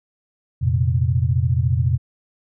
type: chord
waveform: sine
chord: F suspended fourth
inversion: none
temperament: equal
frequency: 87.31 / 116.54 / 130.81 Hz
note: F2 / Bb2 / C3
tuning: 0 / 0 / 0 cents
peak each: -20 dBFS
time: 0.61-1.98 s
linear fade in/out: 20 ms
effects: none